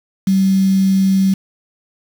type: tone with quantisation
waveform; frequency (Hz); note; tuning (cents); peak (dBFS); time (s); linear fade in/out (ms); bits
sine; 192; G3; -36; -10; 0.27-1.34; 5; 5
effects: none